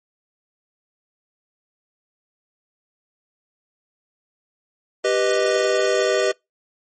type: chord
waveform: square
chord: G augmented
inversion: none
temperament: equal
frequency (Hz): 392 / 493.9 / 622.3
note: G4 / B4 / D#5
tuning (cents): 0 / 0 / 0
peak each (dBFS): -22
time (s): 5.04-6.32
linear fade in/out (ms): 10
effects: noise-tail reverb RT60 0.2 s tail -26 dB re dry + MP3 32 kbps